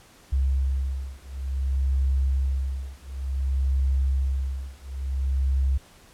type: beating tone pair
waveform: sine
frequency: 66.7 / 67.26 Hz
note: C2 / C2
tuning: +34 / +48 cents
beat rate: 0.56 Hz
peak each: -25 / -25 dBFS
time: 0.32-5.78 s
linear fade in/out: 10 ms
effects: pink hiss -53 dBFS RMS until 6.13 s + low-pass 12000 Hz 12 dB/octave